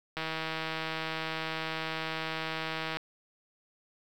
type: click train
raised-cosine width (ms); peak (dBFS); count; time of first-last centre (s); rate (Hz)
0.3; -18; 449; 0.17-2.97; 160
effects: 8-bit